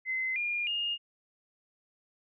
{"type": "tone with pitch steps", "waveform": "sine", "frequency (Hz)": [2054, 2415, 2838], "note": ["C7", "D7", "F7"], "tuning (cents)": [-33, 48, 27], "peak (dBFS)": -29, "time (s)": [0.05, 0.98], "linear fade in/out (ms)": 50, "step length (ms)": 310, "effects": []}